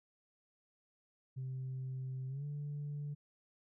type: tone with pitch glide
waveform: sine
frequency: 130.6 to 145.75 Hz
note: C3 to D3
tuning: -3 to -13 cents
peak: -37 dBFS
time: 1.36-3.15 s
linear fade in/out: 20 ms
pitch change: +190 cents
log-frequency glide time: 2.28-2.45 s
effects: tanh soft clip ceiling -36 dBFS